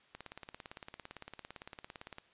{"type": "click train", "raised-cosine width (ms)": 0.3, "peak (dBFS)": -29, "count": 37, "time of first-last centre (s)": [0.15, 2.184], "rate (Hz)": 17.7, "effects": ["white hiss -66 dBFS RMS until 2.33 s", "resampled to 8000 Hz"]}